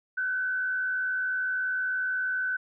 sine tone with frequency modulation, 1513 Hz, F#6, 38 cents sharp, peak -26 dBFS, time 0.17-2.57 s, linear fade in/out 10 ms, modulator 71.6 Hz, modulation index 0.47, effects none

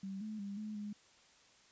sine tone with pitch steps, 193.7 / 215.4 / 199.9 / 213.6 / 207.6 Hz, G3 / A3 / G3 / G#3 / G#3, -20 / -37 / +34 / +49 / 0 cents, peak -40 dBFS, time 0.03-0.93 s, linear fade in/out 5 ms, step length 180 ms, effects white hiss -65 dBFS RMS until 1.71 s + resampled to 16000 Hz

